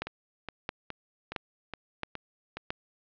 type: two click trains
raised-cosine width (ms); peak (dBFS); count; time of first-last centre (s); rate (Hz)
0.3; -15 / -20; 5 / 7; 0.02-2.705 / 0.07-2.57; 1.49 / 2.4
effects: low-pass 4000 Hz 12 dB/octave